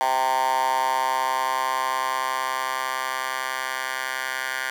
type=tone with high-pass filter sweep; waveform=10% pulse; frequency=130.81 Hz; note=C3; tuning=in tune; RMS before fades=-25 dBFS; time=0.01-4.7 s; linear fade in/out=0 ms; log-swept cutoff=860 to 1400 Hz; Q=6.1; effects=none